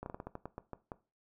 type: slowing click train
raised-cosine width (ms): 1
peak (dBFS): -27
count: 11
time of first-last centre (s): 0.03-0.918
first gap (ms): 31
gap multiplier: 1.22
effects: noise-tail reverb RT60 0.3 s tail -17 dB re dry